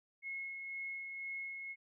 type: tone with tremolo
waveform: sine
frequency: 2172 Hz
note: C#7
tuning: 36 cents flat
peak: -39 dBFS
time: 0.22-1.76 s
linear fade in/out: 50 ms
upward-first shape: sine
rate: 2 Hz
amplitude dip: 35%
effects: none